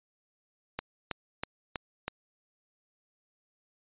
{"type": "click train", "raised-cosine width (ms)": 0.3, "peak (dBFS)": -16, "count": 5, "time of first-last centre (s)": [0.79, 2.08], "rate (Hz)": 3.1, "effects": ["resampled to 8000 Hz"]}